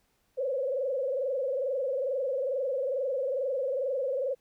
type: tone with frequency modulation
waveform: sine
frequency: 531 Hz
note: C5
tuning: 25 cents sharp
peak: -27 dBFS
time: 0.37-4.35 s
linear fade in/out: 20 ms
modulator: 22.3 Hz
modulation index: 1.7
effects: pink hiss -72 dBFS RMS until 4.4 s